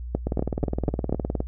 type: two click trains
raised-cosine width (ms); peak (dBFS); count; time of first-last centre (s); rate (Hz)
2; -9 / -12; 5 / 23; 0.15-1.126 / 0.27-1.404; 4.1 / 19.4
effects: noise-tail reverb RT60 0.1 s tail -22 dB re dry + added 60 Hz sine -31 dBFS peak until 1.47 s